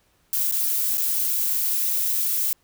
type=noise with dropouts; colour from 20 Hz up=violet; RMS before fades=-23 dBFS; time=0.33-2.53 s; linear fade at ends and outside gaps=1 ms; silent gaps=0.513-0.522 / 0.973-0.979 s; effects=pink hiss -64 dBFS RMS until 2.63 s